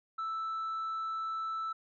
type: tone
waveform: sine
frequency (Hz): 1319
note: E6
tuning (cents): +1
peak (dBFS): -31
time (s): 0.18-1.73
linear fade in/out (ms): 10
effects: tanh soft clip ceiling -32 dBFS